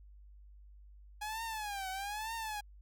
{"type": "tone with vibrato", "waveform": "sawtooth", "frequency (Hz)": 830.6, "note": "G#5", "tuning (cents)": 0, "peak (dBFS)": -34, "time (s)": [1.21, 2.61], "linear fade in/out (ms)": 10, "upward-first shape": "triangle", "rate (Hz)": 1.1, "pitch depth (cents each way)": 180, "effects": ["added 50 Hz sine -53 dBFS peak until 2.81 s"]}